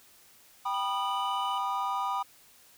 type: chord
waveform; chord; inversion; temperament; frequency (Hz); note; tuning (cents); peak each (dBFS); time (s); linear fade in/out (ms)
triangle; G augmented; none; just; 784 / 980 / 1225; G5 / B5 / D#6; 0 / -14 / -27; -32 / -30 / -31; 0.65-2.23; 10
type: tone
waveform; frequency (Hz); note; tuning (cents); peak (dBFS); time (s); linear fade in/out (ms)
triangle; 2975; F#7; +9; -37; 0.74-1.58; 2
effects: white hiss -58 dBFS RMS until 2.77 s